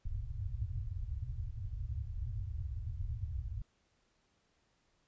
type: low-pass noise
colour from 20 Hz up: white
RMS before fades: -39 dBFS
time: 0.05-3.62 s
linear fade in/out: 5 ms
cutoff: 120 Hz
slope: 96 dB/octave
effects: pink hiss -75 dBFS RMS until 5.07 s + resampled to 16000 Hz